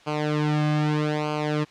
sawtooth tone with flanger, 150.9 Hz, D3, 47 cents sharp, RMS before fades -24 dBFS, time 0.06-1.65 s, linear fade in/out 20 ms, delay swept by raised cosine 0.54 to 2.14 ms, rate 0.8 Hz, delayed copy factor -0.9, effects white hiss -52 dBFS RMS until 1.7 s + low-pass 4000 Hz 12 dB/octave

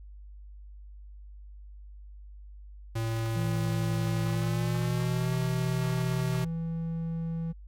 square tone with pitch glide, 113.3 to 127.17 Hz, A#2 to C3, -49 to -49 cents, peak -29 dBFS, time 2.95-6.45 s, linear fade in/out 10 ms, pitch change +200 cents, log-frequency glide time 4.24-5.34 s
triangle tone, 164.81 Hz, E3, in tune, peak -28 dBFS, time 3.35-7.53 s, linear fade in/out 20 ms
effects added 50 Hz sine -44 dBFS peak until 7.67 s + AAC 64 kbps

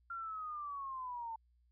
sine linear sweep, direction down, 1385 to 890 Hz, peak -40 dBFS, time 0.1-1.36 s, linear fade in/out 5 ms, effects added 60 Hz sine -68 dBFS peak until 1.71 s

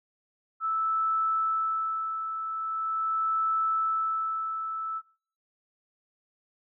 sine tone with tremolo, 1314 Hz, E6, 6 cents flat, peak -23 dBFS, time 0.6-5.02 s, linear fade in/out 50 ms, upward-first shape sine, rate 0.42 Hz, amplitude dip 55%, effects noise-tail reverb RT60 0.5 s tail -23 dB re dry

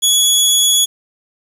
20% pulse tone, 3373 Hz, G#7, 26 cents sharp, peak -4 dBFS, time 0.02-0.86 s, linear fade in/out 20 ms, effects 7-bit

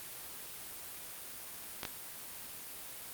clicks, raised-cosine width 0.2 ms, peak -18 dBFS, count 2, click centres 1.832 / 1.852 s, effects white hiss -46 dBFS RMS until 3.13 s + Opus 32 kbps

